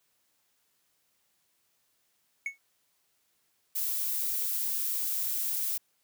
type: tone with exponential decay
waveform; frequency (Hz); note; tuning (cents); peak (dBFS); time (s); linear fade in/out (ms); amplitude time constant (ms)
triangle; 2208; C#7; -7; -25; 2.46-2.58; 2; 24
type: noise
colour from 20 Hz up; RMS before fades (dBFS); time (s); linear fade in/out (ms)
violet; -31; 3.75-5.78; 10
effects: white hiss -73 dBFS RMS until 6.03 s + high-pass 60 Hz 12 dB/octave